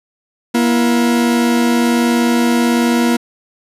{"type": "tone pair together", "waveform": "40% pulse", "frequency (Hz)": [238.4, 337.1], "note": ["A#3", "E4"], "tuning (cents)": [39, 39], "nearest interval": "tritone", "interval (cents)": 600, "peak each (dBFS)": [-11, -18], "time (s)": [0.54, 3.17], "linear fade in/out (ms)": 10, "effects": ["resampled to 32000 Hz"]}